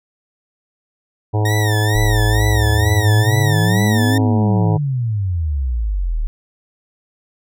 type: harmonic tone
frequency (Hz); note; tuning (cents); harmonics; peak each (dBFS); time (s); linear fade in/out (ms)
106.2; G#2; +39; 1 / 3 / 4 / 5 / 6 / 7 / 8 / 9; -14 / -26 / -25 / -30 / -32 / -28 / -31 / -31; 1.33-4.78; 20
type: tone with vibrato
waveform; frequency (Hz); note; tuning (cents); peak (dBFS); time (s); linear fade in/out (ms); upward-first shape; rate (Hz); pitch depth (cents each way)
sawtooth; 1842; A#6; -21; -18; 1.45-4.18; 5; sine; 2.2; 120
type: exponential two-way sweep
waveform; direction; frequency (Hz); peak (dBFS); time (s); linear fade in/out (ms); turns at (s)
sine; up then down; 35.76 to 273.3 to 35.76; -16; 1.95-6.27; 0; 4.17
effects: none